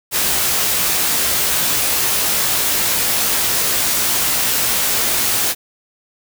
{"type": "noise with comb filter", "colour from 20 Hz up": "white", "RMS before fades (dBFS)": -17, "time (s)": [0.11, 5.55], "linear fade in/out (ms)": 50, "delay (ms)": 17, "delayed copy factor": 0.55, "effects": []}